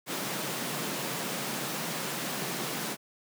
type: high-pass noise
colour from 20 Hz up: pink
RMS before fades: -34 dBFS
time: 0.06-2.97 s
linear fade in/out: 50 ms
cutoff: 130 Hz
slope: 96 dB/octave
effects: none